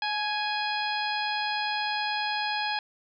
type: harmonic tone with a mistuned harmonic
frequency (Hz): 830.6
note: G#5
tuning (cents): 0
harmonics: 1 / 2 / 3 / 4 / 5 / 6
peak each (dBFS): -30 / -33 / -35 / -36 / -37 / -38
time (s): 0.02-2.79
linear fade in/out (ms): 2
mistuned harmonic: 1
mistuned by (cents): +31
effects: none